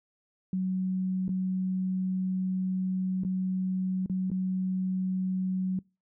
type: tone with dropouts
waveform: sine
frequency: 186.5 Hz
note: F#3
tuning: 14 cents sharp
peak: -26 dBFS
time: 0.53-5.79 s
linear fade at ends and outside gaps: 2 ms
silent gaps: 1.281-1.291 / 3.236-3.248 / 4.061-4.097 / 4.302-4.315 s
effects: noise-tail reverb RT60 0.3 s tail -26 dB re dry